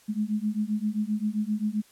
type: beating tone pair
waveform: sine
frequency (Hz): 208.2 / 215.8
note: G#3 / A3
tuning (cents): +5 / -33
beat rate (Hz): 7.6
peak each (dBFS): -28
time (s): 0.08-1.82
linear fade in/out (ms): 20
effects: white hiss -58 dBFS RMS until 1.91 s + low-pass 12000 Hz 12 dB/octave